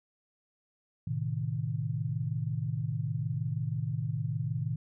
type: chord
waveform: sine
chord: A diminished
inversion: none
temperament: equal with one note detuned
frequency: 110 / 129.16 / 155.56 Hz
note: A2 / C3 / Eb3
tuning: 0 / -22 / 0 cents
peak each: -34 dBFS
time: 1.07-4.76 s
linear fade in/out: 5 ms
effects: none